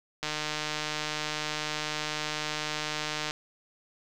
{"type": "click train", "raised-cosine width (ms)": 0.2, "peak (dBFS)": -14, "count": 469, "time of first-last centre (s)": [0.23, 3.309], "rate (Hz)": 152, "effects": []}